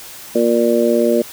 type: harmonic tone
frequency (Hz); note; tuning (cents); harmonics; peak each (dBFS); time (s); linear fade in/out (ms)
117.7; A#2; +17; 2 / 3 / 4 / 5; -17 / -17 / -17 / -17; 0.35-1.22; 5
effects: white hiss -35 dBFS RMS until 1.32 s